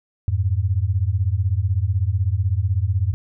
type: beating tone pair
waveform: sine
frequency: 87.31 / 103.31 Hz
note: F2 / G#2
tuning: 0 / -9 cents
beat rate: 16 Hz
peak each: -20 dBFS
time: 0.28-3.14 s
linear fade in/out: 0 ms
effects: none